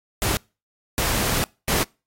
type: noise bursts at uneven times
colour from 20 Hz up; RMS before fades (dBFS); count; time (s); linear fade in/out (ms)
pink; -22; 3; 0.22-0.37 / 0.98-1.44 / 1.68-1.83; 0
effects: noise-tail reverb RT60 0.3 s tail -26 dB re dry + AAC 48 kbps